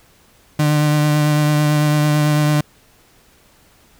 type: tone with vibrato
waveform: 35% pulse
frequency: 150 Hz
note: D3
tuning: 37 cents sharp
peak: -11 dBFS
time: 0.59-2.61 s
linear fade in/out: 5 ms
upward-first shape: triangle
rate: 9 Hz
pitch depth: 20 cents each way
effects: pink hiss -52 dBFS RMS until 3.99 s